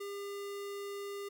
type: tone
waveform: square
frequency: 402.1 Hz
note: G4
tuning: 44 cents sharp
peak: -40 dBFS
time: 0-1.29 s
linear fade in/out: 10 ms
effects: none